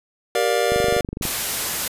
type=chord; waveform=square; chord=G minor seventh; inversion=none; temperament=just; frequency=392 / 470.4 / 588 / 705.6 Hz; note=G4 / Bb4 / D5 / F5; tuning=0 / +16 / +2 / +18 cents; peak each=-26 / -22 / -24 / -25 dBFS; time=0.35-1.01 s; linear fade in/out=2 ms
type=click train; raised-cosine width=3 ms; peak=-14 dBFS; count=14; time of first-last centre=0.72-1.253 s; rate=24.4 Hz
type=noise; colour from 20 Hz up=white; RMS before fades=-24 dBFS; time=1.22-1.88 s; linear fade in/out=5 ms
effects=resampled to 32000 Hz